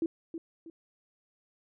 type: tone with echo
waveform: sine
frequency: 329.6 Hz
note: E4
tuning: in tune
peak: -26 dBFS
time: 0.02-0.06 s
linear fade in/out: 2 ms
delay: 320 ms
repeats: 2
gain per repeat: -9 dB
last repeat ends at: 0.7 s
effects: none